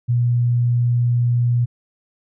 sine tone, 120.7 Hz, B2, 39 cents flat, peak -14 dBFS, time 0.08-1.66 s, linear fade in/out 20 ms, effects none

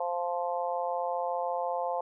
harmonic tone, 174.61 Hz, F3, in tune, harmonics 3 / 4 / 5 / 6, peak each -33 / -33 / -34 / -39 dBFS, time 0-2.01 s, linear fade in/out 5 ms, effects none

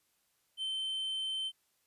triangle tone, 3091 Hz, G7, 25 cents flat, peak -32 dBFS, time 0.57-1.52 s, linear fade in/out 50 ms, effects white hiss -75 dBFS RMS until 1.86 s + resampled to 32000 Hz

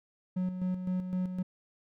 triangle tone with tremolo, 183.4 Hz, F#3, 15 cents flat, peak -26 dBFS, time 0.36-1.43 s, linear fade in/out 10 ms, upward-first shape square, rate 3.9 Hz, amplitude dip 55%, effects none

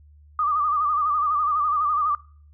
sine tone with vibrato, 1200 Hz, D6, 37 cents sharp, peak -19 dBFS, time 0.39-2.15 s, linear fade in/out 2 ms, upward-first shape sine, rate 12 Hz, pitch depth 78 cents each way, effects noise-tail reverb RT60 0.5 s tail -25 dB re dry + added 74 Hz sine -48 dBFS peak until 2.53 s

